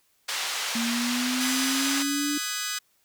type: band-pass noise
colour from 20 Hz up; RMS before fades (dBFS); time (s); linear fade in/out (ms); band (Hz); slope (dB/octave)
white; -30; 0.28-2.03; 10; 830 to 5400; 12
type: linear sweep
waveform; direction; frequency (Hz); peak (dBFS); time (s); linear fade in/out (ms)
sine; up; 230 to 293.7; -26; 0.75-2.38; 5
type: chord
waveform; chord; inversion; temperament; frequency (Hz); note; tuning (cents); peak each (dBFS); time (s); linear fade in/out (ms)
10% pulse; G# minor seventh; second; just; 1245.9 / 1495.1 / 1661.2 / 1993.5; D#6 / F#6 / G#6 / B6; +2 / +18 / 0 / +16; -26; 1.4-2.79; 10
effects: white hiss -67 dBFS RMS until 3.04 s